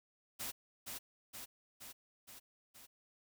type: noise with echo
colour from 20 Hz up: white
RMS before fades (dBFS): -42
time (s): 0.39-0.52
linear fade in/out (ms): 20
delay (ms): 470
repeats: 5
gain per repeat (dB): -3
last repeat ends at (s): 2.87
effects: none